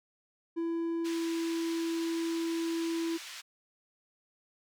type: tone with pitch glide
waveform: triangle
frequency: 333.6 to 331.3 Hz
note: E4 to E4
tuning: +21 to +9 cents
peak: -28 dBFS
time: 0.56-3.18 s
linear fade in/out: 20 ms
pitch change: -12 cents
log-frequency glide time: 1-1.28 s
type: band-pass noise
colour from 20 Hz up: white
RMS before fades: -45 dBFS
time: 1.04-3.42 s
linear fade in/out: 20 ms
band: 1400 to 4900 Hz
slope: 12 dB/octave
effects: none